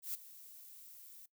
violet noise with ADSR envelope, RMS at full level -38 dBFS, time 0.02-1.26 s, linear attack 120 ms, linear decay 17 ms, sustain -17 dB, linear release 7 ms, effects noise-tail reverb RT60 0.1 s tail -18 dB re dry

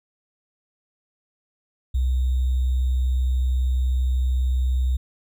sine tone with sample-and-hold, 63.7 Hz, C2, 46 cents flat, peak -18 dBFS, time 1.94-4.97 s, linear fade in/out 10 ms, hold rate 3675 Hz, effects none

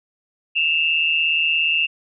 sine tone pair together, 2637 / 2794 Hz, E7 / F7, 0 / 0 cents, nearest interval minor second, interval 100 cents, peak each -19 dBFS, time 0.55-1.87 s, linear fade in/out 20 ms, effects none

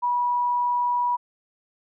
sine tone, 973 Hz, B5, 26 cents flat, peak -20 dBFS, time 0.02-1.17 s, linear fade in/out 20 ms, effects none

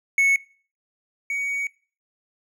triangle tone pair in turn, 2206 / 2246 Hz, C#7 / C#7, -9 / +22 cents, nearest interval unison, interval 31 cents, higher second, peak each -13 / -22 dBFS, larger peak first, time 0.18-0.36 / 1.3-1.67 s, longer second, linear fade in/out 2 ms, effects noise-tail reverb RT60 0.4 s tail -21 dB re dry

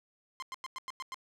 sawtooth tone bursts, 1046.5 Hz, C6, in tune, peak -34 dBFS, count 7, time 0.4-1.144 s, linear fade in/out 0 ms, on 24 ms, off 96 ms, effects low-pass 8000 Hz 12 dB/octave + 12-bit

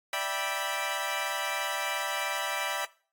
15% pulse chord, E minor seventh, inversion third, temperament equal with one note detuned, 587.3 / 659.3 / 784 / 977.5 Hz, D5 / E5 / G5 / B5, 0 / 0 / 0 / -18 cents, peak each -29 dBFS, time 0.13-2.85 s, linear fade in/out 2 ms, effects noise-tail reverb RT60 0.4 s tail -19 dB re dry + AAC 64 kbps

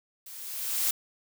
blue noise with level ramp, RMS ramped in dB -45 to -25 dBFS, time 0.26-0.91 s, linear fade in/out 5 ms, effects none

